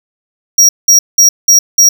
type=tone bursts; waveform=square; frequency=5670 Hz; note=F8; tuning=25 cents sharp; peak=-3 dBFS; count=5; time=0.58-1.89 s; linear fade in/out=5 ms; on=110 ms; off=190 ms; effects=none